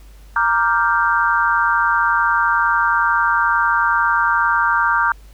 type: chord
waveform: sine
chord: G minor seventh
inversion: first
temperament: equal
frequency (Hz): 932.3 / 1174.7 / 1396.9 / 1568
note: Bb5 / D6 / F6 / G6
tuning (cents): 0 / 0 / 0 / 0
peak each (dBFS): -19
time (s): 0.36-5.12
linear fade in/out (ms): 2
effects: added 50 Hz sine -39 dBFS peak until 5.33 s + pink hiss -52 dBFS RMS until 5.33 s